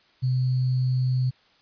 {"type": "tone with sample-and-hold", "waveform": "sine", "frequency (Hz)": 127.8, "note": "C3", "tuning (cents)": -40, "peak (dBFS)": -20, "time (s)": [0.22, 1.31], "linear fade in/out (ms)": 20, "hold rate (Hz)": 4410, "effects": ["white hiss -60 dBFS RMS until 1.61 s", "resampled to 11025 Hz"]}